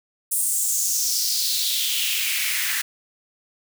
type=noise with high-pass filter sweep; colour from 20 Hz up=white; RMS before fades=-23 dBFS; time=0.31-2.82 s; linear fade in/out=10 ms; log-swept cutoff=9500 to 1700 Hz; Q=3.4; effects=none